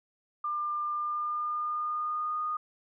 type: tone with pitch glide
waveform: sine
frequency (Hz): 1197 to 1229.9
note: D6 to D#6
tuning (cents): +33 to -20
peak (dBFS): -29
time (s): 0.44-2.57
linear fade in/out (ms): 5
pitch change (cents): +47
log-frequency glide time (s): 0.89-2.4
effects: none